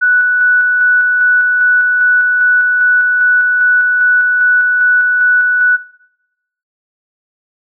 sine tone with tremolo, 1480 Hz, F#6, in tune, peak -7 dBFS, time 0.01-5.77 s, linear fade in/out 20 ms, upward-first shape square, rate 2.5 Hz, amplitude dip 25%, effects noise-tail reverb RT60 0.9 s tail -20 dB re dry

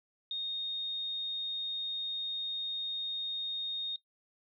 sine tone, 3700 Hz, A#7, 14 cents flat, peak -33 dBFS, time 0.31-3.96 s, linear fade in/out 2 ms, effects noise-tail reverb RT60 0.1 s tail -19 dB re dry

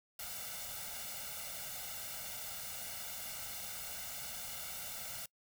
white noise with comb filter, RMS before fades -44 dBFS, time 0.19-5.26 s, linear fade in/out 5 ms, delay 1.4 ms, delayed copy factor +0.9, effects noise-tail reverb RT60 0.1 s tail -24 dB re dry

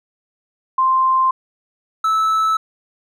sine / triangle tone pair in turn, 1046.5 / 1307.9 Hz, C6 / E6, 0 / -14 cents, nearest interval major third, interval 386 cents, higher second, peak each -12 dBFS, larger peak neither, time 0.78-1.31 / 2.04-2.57 s, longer neither, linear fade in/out 5 ms, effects none

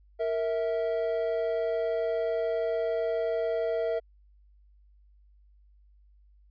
triangle tone pair together, 463.5 / 652.3 Hz, A#4 / E5, -10 / -18 cents, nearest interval tritone, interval 592 cents, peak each -27 dBFS, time 0.19-4 s, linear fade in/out 20 ms, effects added 50 Hz sine -56 dBFS peak until 6.5 s + resampled to 11025 Hz

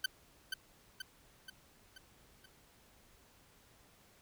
20% pulse tone with echo, 1534 Hz, G6, 38 cents flat, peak -25 dBFS, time 0.04-0.06 s, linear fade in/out 5 ms, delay 480 ms, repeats 5, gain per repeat -5 dB, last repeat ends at 2.46 s, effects pink hiss -65 dBFS RMS until 4.21 s

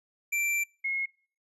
square / sine tone pair in turn, 2349 / 2164 Hz, D7 / C#7, 0 / -42 cents, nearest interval minor second, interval 142 cents, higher first, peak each -27 dBFS, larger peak neither, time 0.32-0.64 / 0.84-1.06 s, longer first, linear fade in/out 10 ms, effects noise-tail reverb RT60 0.5 s tail -26 dB re dry + resampled to 32000 Hz

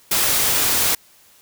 white noise, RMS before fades -18 dBFS, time 0.11-0.95 s, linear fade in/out 5 ms, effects white hiss -52 dBFS RMS until 1.41 s

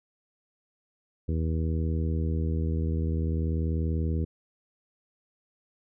harmonic tone, 80.4 Hz, E2, 43 cents flat, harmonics 1 / 2 / 3 / 4 / 5 / 6, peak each -26 / -32 / -36 / -38 / -40 / -42 dBFS, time 1.28-4.25 s, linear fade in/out 10 ms, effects none

